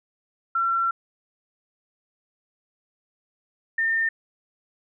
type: tone pair in turn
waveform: sine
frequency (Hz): 1357 / 1811.4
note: E6 / A6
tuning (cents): +50 / +50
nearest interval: perfect fourth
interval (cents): 500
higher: second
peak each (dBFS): -20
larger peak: neither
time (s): 0.55-0.91 / 3.78-4.09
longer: first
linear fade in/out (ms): 5
effects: none

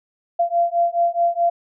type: beating tone pair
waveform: sine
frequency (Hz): 685 / 689.7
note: F5 / F5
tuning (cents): -34 / -22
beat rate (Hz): 4.7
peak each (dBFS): -19 / -19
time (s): 0.39-1.5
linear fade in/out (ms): 10
effects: none

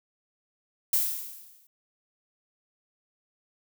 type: noise with exponential decay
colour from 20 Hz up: violet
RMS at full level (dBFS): -22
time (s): 0.93-1.67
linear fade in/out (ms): 2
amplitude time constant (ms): 160
effects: none

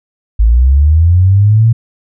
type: linear sweep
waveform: sine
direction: up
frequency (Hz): 51.91 to 116.54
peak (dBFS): -4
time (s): 0.39-1.73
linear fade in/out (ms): 10
effects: none

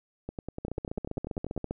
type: two click trains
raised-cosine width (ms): 2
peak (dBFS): -22 / -19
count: 14 / 17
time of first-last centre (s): 0.29-1.565 / 0.65-1.71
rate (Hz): 10.2 / 15.1
effects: none

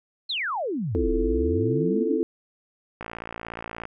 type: exponential two-way sweep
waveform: sine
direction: down then up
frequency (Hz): 4350 to 36.71 to 359.6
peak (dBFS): -25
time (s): 0.29-2.22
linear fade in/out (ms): 10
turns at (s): 1.11
type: chord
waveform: sine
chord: F major seventh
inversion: second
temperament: equal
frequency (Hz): 261.6 / 329.6 / 349.2 / 440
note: C4 / E4 / F4 / A4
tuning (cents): 0 / 0 / 0 / 0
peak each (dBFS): -28 / -28 / -30 / -25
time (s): 0.95-2.23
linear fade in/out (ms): 0
type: click train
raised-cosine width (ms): 0.5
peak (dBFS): -19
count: 49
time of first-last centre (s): 3.01-3.854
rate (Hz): 56.9
effects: none

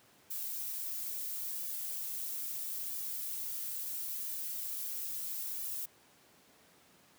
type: noise with flanger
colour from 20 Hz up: violet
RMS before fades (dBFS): -39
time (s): 0.3-5.86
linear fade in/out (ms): 10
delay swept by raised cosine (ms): 1.7 to 3.8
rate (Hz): 0.75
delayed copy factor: +0.6
effects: pink hiss -63 dBFS RMS until 7.18 s + high-pass 150 Hz 12 dB/octave

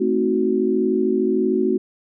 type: chord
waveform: sine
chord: A diminished seventh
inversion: none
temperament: equal with one note detuned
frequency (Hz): 220 / 261.6 / 316.7 / 370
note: A3 / C4 / Eb4 / Gb4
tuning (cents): 0 / 0 / +31 / 0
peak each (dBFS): -23 / -23 / -25 / -19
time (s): 0-1.78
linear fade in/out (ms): 10
effects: none

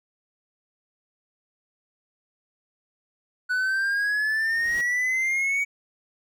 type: exponential sweep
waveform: triangle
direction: up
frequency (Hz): 1480 to 2262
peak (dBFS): -20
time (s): 3.49-5.65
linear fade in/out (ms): 20
type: noise with exponential growth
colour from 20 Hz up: pink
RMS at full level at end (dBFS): -38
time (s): 4.21-4.81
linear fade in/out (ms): 0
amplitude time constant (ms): 130
effects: none

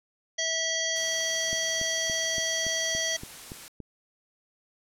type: harmonic tone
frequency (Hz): 651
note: E5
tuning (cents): -22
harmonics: 1 / 3 / 5 / 7 / 9 / 10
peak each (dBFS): -35 / -32 / -32 / -35 / -31 / -39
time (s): 0.38-3.17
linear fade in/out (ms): 10
type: noise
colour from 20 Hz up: white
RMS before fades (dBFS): -44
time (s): 0.96-3.68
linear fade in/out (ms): 0
type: click train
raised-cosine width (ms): 3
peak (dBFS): -26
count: 9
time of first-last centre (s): 1.53-3.803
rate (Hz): 3.52
effects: low-pass 12000 Hz 12 dB/octave

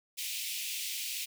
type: high-pass noise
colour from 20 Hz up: pink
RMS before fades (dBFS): -37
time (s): 0.17-1.26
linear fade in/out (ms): 20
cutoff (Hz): 2300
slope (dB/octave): 48
effects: none

